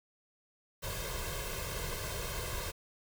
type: noise with comb filter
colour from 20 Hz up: pink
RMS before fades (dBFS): -38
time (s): 0.82-2.72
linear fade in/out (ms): 20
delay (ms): 1.9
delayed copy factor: +0.85
effects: none